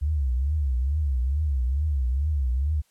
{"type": "tone with vibrato", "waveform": "sine", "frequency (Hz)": 68.9, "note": "C#2", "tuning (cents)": -10, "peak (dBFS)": -21, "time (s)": [0.01, 2.82], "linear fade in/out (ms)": 20, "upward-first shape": "triangle", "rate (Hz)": 2.3, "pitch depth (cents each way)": 240, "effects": ["white hiss -66 dBFS RMS until 2.9 s", "low-pass 12000 Hz 12 dB/octave"]}